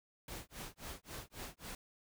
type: noise with tremolo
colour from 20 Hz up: pink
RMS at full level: -45 dBFS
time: 0.28-1.75 s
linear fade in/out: 2 ms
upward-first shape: sine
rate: 3.7 Hz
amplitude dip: 100%
effects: none